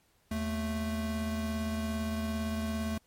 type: tone pair together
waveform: square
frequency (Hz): 79.19 / 220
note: D#2 / A3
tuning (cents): +31 / 0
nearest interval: octave + tritone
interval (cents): 1769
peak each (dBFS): -37 / -33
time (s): 0.31-2.98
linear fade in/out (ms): 5
effects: pink hiss -69 dBFS RMS until 3.06 s + MP3 64 kbps